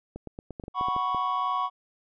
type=clicks; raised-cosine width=2 ms; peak=-24 dBFS; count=11; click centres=0.16 / 0.273 / 0.389 / 0.507 / 0.598 / 0.638 / 0.681 / 0.811 / 0.885 / 0.964 / 1.147 s
type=chord; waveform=triangle; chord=F# suspended fourth; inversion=none; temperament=just; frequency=740 / 986.7 / 1110 Hz; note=F#5 / B5 / C#6; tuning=0 / -2 / +2 cents; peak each=-31 / -29 / -25 dBFS; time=0.74-1.7 s; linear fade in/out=50 ms
effects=resampled to 11025 Hz